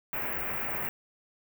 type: band-stop noise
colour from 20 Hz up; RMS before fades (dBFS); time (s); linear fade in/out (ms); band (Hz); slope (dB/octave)
white; -33; 0.13-0.89; 0; 2500 to 16000; 48
effects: none